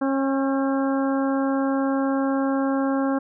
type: harmonic tone with a mistuned harmonic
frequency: 271.6 Hz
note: C#4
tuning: 35 cents flat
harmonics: 1 / 2 / 3 / 4 / 5 / 6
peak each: -21 / -27 / -31 / -33 / -35 / -37 dBFS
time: 0.01-3.19 s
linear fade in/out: 10 ms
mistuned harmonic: 6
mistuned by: -34 cents
effects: none